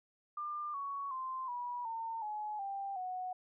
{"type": "tone with pitch steps", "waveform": "sine", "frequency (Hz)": [1197, 1116.8, 1042, 972.3, 907.2, 846.4, 789.7, 736.8], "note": ["D6", "C#6", "C6", "B5", "A#5", "G#5", "G5", "F#5"], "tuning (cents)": [33, 13, -7, -27, -47, 33, 13, -7], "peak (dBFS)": -37, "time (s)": [0.37, 3.33], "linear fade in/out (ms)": 5, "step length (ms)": 370, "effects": []}